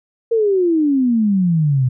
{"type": "exponential sweep", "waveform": "sine", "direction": "down", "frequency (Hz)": [468.9, 123.47], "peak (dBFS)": -12, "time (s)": [0.31, 1.89], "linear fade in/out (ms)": 10, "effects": []}